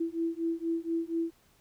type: beating tone pair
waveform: sine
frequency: 329.6 / 333.8 Hz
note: E4 / E4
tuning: 0 / +22 cents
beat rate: 4.2 Hz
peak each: -32 / -32 dBFS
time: 0-1.31 s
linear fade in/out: 10 ms
effects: pink hiss -65 dBFS RMS until 1.6 s